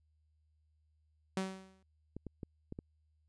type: tone with exponential decay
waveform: sawtooth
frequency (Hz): 190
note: F#3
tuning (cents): +46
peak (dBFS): -27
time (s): 1.37-1.83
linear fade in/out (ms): 2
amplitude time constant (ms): 100
type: clicks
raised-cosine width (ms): 3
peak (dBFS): -30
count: 5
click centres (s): 2.166 / 2.267 / 2.432 / 2.724 / 2.789
effects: added 77 Hz sine -70 dBFS peak until 3.28 s + resampled to 22050 Hz